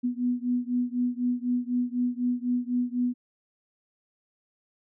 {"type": "beating tone pair", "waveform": "sine", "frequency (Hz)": [244.4, 248.4], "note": ["B3", "B3"], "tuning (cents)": [-18, 10], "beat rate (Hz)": 4, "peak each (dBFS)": [-27, -28], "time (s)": [0.03, 3.14], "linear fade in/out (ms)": 20, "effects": []}